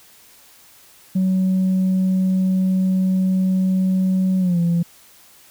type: tone with pitch glide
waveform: sine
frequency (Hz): 187.4 to 170.86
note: F#3 to F3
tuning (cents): +22 to -38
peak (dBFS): -13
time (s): 1.15-4.83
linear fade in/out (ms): 10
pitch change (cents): -160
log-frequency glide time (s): 4.39-4.59
effects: tanh soft clip ceiling -13 dBFS + white hiss -49 dBFS RMS until 5.5 s